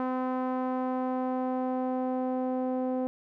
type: tone with low-pass filter sweep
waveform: sawtooth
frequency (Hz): 256.2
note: C4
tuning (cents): -36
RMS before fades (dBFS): -30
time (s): 0-3.07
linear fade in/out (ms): 0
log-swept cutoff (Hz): 1100 to 620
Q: 1.8
effects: none